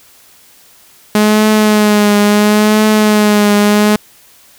sawtooth tone with vibrato, 210.5 Hz, G#3, 24 cents sharp, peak -3 dBFS, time 1.15-3.96 s, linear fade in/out 2 ms, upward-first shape triangle, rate 0.73 Hz, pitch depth 42 cents each way, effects white hiss -44 dBFS RMS until 4.58 s

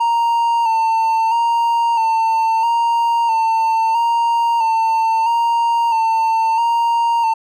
triangle tone with vibrato, 915 Hz, A#5, 32 cents flat, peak -11 dBFS, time 0-7.34 s, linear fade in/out 10 ms, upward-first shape square, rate 0.76 Hz, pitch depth 32 cents each way, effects none

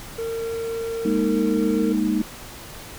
triangle tone, 457 Hz, A#4, 34 cents flat, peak -23 dBFS, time 0.18-1.93 s, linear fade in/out 10 ms
sine chord, Ab suspended second, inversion none, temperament equal with one note detuned, 205.4 / 233.1 / 311.1 Hz, Ab3 / Bb3 / Eb4, -19 / 0 / 0 cents, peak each -23 / -24 / -22 dBFS, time 1.05-2.22 s, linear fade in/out 5 ms
effects pink hiss -39 dBFS RMS until 2.98 s

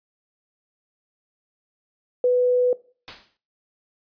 sine tone, 496.1 Hz, B4, 8 cents sharp, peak -15 dBFS, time 2.24-2.73 s, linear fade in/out 2 ms
white noise with exponential decay, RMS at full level -32 dBFS, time 3.08-3.37 s, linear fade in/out 0 ms, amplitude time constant 63 ms
effects noise-tail reverb RT60 0.4 s tail -20 dB re dry + resampled to 11025 Hz

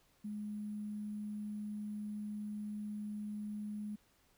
sine tone with sample-and-hold, 209.3 Hz, G#3, 14 cents sharp, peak -39 dBFS, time 0.24-3.96 s, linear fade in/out 10 ms, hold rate 11025 Hz, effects pink hiss -71 dBFS RMS until 4.37 s

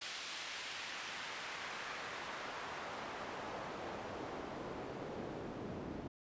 pink noise with band-pass filter sweep, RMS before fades -45 dBFS, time 0.01-6.08 s, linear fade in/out 10 ms, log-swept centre 3400 to 270 Hz, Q 0.82, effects resampled to 16000 Hz

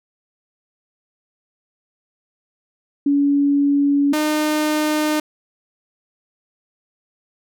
sine / sawtooth tone pair in turn, 283.7 / 304.7 Hz, C#4 / D#4, +40 / -36 cents, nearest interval minor second, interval 124 cents, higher second, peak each -13 dBFS, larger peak neither, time 3.06-4.13 / 4.13-5.2 s, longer neither, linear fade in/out 5 ms, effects none

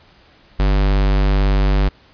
square tone, 49 Hz, G1, in tune, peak -13 dBFS, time 0.59-1.89 s, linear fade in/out 10 ms, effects pink hiss -50 dBFS RMS until 2.13 s + resampled to 11025 Hz

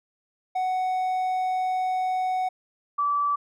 triangle / sine tone pair in turn, 743 / 1156.6 Hz, F#5 / D6, +7 / -27 cents, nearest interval minor sixth, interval 766 cents, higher second, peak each -21 / -21 dBFS, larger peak neither, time 0.55-2.49 / 2.98-3.36 s, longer first, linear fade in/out 10 ms, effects none

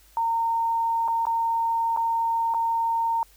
sine tone with dropouts, 917 Hz, A#5, 29 cents flat, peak -21 dBFS, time 0.17-3.23 s, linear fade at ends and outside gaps 1 ms, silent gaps 1.079-1.083 / 1.254-1.268 / 1.964-1.972 / 2.539-2.545 s, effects added 50 Hz sine -56 dBFS peak until 3.36 s + white hiss -57 dBFS RMS until 3.36 s

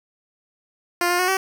10% pulse tone with pitch steps, 350 / 353.6 / 365 / 381.8 Hz, F4 / F4 / F#4 / G4, +4 / +22 / -24 / -46 cents, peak -10 dBFS, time 1.01-1.37 s, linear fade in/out 2 ms, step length 90 ms, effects 8-bit

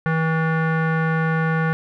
square tone with low-pass filter, 161.1 Hz, E3, 39 cents flat, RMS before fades -20 dBFS, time 0.06-1.73 s, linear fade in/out 0 ms, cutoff 1600 Hz, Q 4.2, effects none

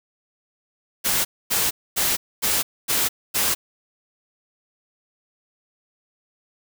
white noise bursts, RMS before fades -21 dBFS, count 6, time 1.04-3.55 s, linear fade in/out 20 ms, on 210 ms, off 250 ms, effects none

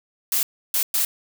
blue noise bursts at uneven times, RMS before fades -21 dBFS, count 3, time 0.32-0.43 / 0.74-0.83 / 0.94-1.05 s, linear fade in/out 2 ms, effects none

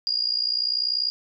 sine tone with amplitude modulation, 4843 Hz, D#8, 48 cents flat, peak -18 dBFS, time 0.07-1.1 s, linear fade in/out 0 ms, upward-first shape sine, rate 60.2 Hz, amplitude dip 85%, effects none

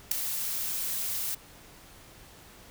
blue noise with ADSR envelope, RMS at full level -21 dBFS, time 0.11-1.35 s, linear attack 6 ms, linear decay 4 ms, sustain -11 dB, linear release 8 ms, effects pink hiss -52 dBFS RMS until 2.7 s

